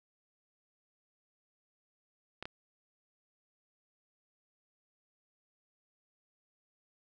clicks, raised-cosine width 0.3 ms, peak -24 dBFS, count 2, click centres 2.426 / 2.455 s, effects none

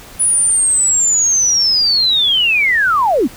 sine linear sweep, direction down, 9956 to 196 Hz, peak -10 dBFS, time 0.19-3.28 s, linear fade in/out 20 ms, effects pink hiss -37 dBFS RMS until 3.36 s

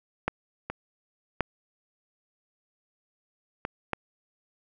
clicks, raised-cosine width 0.5 ms, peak -10 / -17 / -9 / -15 / -12 dBFS, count 5, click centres 0.28 / 0.7 / 1.407 / 3.651 / 3.933 s, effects none

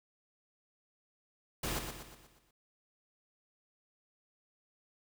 pink noise with echo, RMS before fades -36 dBFS, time 1.63-1.79 s, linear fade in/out 5 ms, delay 120 ms, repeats 6, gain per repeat -6 dB, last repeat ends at 2.51 s, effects none

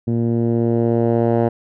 10% pulse tone with low-pass filter sweep, 116.54 Hz, A#2, in tune, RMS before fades -17 dBFS, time 0.07-1.49 s, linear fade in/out 10 ms, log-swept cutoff 240 to 770 Hz, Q 1.1, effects none

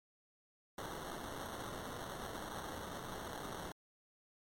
blue noise with sample-and-hold, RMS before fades -45 dBFS, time 0.78-3.72 s, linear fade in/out 2 ms, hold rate 2450 Hz, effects MP3 64 kbps

